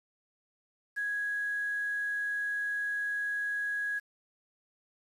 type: tone with quantisation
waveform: sine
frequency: 1661.2 Hz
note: G#6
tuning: in tune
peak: -30 dBFS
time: 0.96-4 s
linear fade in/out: 20 ms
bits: 9
effects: resampled to 32000 Hz